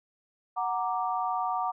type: chord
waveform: sine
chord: Gb augmented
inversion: none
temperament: equal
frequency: 740 / 932.3 / 1174.7 Hz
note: Gb5 / Bb5 / D6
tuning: 0 / 0 / 0 cents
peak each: -30 / -32 / -32 dBFS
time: 0.56-1.72 s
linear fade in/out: 20 ms
effects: none